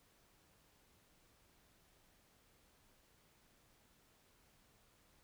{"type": "silence", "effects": ["pink hiss -71 dBFS RMS until 5.23 s"]}